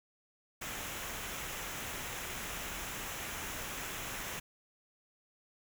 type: noise with comb filter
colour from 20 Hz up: pink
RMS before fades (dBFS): -41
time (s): 0.61-4.4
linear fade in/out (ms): 10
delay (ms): 0.22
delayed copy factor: -0.5
effects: none